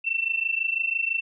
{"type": "tone pair together", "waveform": "sine", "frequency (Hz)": [2675, 2701], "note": ["E7", "E7"], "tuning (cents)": [25, 42], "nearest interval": "unison", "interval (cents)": 17, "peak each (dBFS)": -26, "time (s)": [0.04, 1.21], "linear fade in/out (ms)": 20, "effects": []}